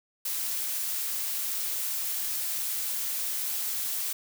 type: noise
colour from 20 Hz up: blue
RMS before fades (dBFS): -31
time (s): 0.25-4.13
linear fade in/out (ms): 5
effects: none